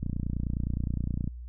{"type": "click train", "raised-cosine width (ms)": 5, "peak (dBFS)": -18, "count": 38, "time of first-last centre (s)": [0.03, 1.276], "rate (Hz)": 29.7, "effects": ["added 60 Hz sine -38 dBFS peak until 1.48 s"]}